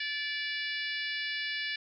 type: harmonic tone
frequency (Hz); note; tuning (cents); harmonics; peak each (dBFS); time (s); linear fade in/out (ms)
580; D5; -22; 3 / 4 / 5 / 6 / 7 / 8 / 9; -36 / -38 / -40 / -42 / -43 / -44 / -45; 0-1.76; 5
effects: none